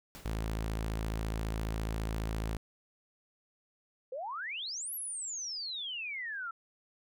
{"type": "noise with exponential decay", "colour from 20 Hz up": "pink", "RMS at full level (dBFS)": -45, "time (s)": [0.15, 0.48], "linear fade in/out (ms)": 0, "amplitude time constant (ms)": 70}
{"type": "tone", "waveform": "sawtooth", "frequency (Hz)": 54.6, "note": "A1", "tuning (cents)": -13, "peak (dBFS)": -29, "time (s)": [0.25, 2.57], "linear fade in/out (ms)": 5}
{"type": "exponential two-way sweep", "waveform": "sine", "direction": "up then down", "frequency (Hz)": [486.2, 11840, 1317], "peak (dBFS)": -36, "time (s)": [4.12, 6.51], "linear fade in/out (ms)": 5, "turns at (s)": 4.94}
{"effects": []}